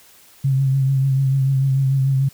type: tone with vibrato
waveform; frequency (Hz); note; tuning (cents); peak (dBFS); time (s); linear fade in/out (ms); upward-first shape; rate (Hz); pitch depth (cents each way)
sine; 134.8; C#3; -48; -14; 0.44-2.29; 10; triangle; 6.8; 41
effects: white hiss -49 dBFS RMS until 2.33 s